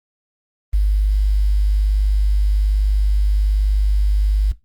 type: tone with quantisation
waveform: sine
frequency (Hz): 50.6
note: G#1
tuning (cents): -44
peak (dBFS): -12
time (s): 0.73-4.52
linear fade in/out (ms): 10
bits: 7
effects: noise-tail reverb RT60 0.2 s tail -19 dB re dry + Opus 32 kbps

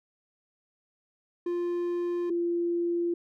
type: tone pair in turn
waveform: triangle / sine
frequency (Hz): 349.2 / 344.2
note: F4 / F4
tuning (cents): 0 / -25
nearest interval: unison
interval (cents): 25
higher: first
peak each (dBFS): -25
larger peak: neither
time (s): 1.46-2.3 / 2.3-3.14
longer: neither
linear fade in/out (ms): 5
effects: none

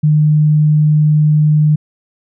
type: tone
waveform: sine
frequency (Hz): 151.8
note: D#3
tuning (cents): -42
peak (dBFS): -7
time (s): 0.03-1.76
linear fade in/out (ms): 10
effects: none

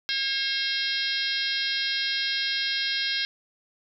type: harmonic tone with a mistuned harmonic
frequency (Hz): 540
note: C#5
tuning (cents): -45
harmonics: 3 / 4 / 5 / 6 / 7 / 8 / 9 / 10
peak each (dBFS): -32 / -34 / -36 / -31 / -33 / -32 / -33 / -36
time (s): 0.09-3.25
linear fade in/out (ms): 0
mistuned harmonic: 8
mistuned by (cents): -65
effects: none

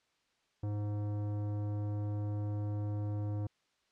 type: tone with tanh clipping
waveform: sine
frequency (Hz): 103.83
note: G#2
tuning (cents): 0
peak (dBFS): -35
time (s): 0.63-3.47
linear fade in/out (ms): 5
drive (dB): 15
effects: white hiss -75 dBFS RMS until 3.91 s + low-pass 5000 Hz 12 dB/octave

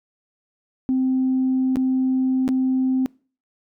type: tone with dropouts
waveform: sine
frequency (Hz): 260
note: C4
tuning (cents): -11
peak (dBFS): -16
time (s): 0.89-3.06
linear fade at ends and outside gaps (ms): 0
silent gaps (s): 1.758-1.769 / 2.479-2.489
effects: noise-tail reverb RT60 0.4 s tail -25 dB re dry + tanh soft clip ceiling -13 dBFS

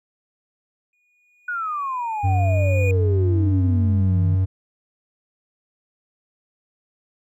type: tone with exponential growth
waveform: triangle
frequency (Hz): 2451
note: D#7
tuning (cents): -27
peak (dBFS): -24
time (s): 0.93-2.91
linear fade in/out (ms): 2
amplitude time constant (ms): 430
type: exponential sweep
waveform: sine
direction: down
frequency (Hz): 1480 to 151.4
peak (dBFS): -23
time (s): 1.48-4.35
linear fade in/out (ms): 5
type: tone with pitch glide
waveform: triangle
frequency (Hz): 94.8 to 94.2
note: F#2 to F#2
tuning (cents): +43 to +32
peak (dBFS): -14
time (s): 2.23-4.46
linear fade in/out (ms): 20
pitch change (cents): -11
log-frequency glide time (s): 2.64-2.75
effects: none

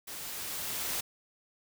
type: noise with level ramp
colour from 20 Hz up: white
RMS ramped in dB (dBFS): -42 to -33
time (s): 0.07-1.01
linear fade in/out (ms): 10
effects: none

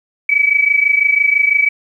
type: tone pair together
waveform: sine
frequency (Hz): 2276 / 2302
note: C#7 / D7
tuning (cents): +45 / -35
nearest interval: unison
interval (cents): 20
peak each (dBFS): -12 / -14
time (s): 0.29-1.69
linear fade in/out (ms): 5
effects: 8-bit

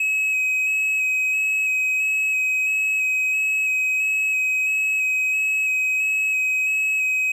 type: tone with vibrato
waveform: triangle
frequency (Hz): 2549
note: D#7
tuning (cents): +41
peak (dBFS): -17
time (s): 0-7.32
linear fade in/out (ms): 5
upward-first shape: square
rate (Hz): 1.5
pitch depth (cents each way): 12
effects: none

